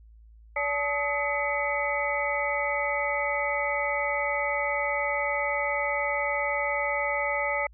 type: tone cluster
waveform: sine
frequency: 575 / 865 / 1265 / 2018 / 2242 Hz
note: D5 / A5 / D#6 / B6 / C#7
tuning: -37 / -30 / +28 / +37 / +19 cents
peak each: -30 / -32 / -34 / -30 / -32 dBFS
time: 0.56-7.67 s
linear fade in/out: 5 ms
effects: added 55 Hz sine -49 dBFS peak until 7.73 s